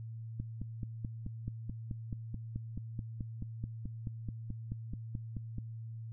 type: click train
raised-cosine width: 5 ms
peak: -26 dBFS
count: 25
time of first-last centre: 0.4-5.584 s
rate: 4.63 Hz
effects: added 113 Hz sine -41 dBFS peak until 6.12 s